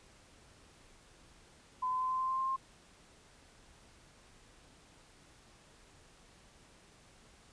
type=tone with pitch steps; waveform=sine; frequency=1015 / 1021.5 / 1028 / 1034.5 / 1041.1 / 1047.8 / 1054.4 / 1061.2 Hz; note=B5 / C6 / C6 / C6 / C6 / C6 / C6 / C6; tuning=+47 / -42 / -31 / -20 / -9 / +2 / +13 / +24 cents; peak=-31 dBFS; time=1.82-2.564 s; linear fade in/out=10 ms; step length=93 ms; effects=pink hiss -61 dBFS RMS until 7.52 s + resampled to 22050 Hz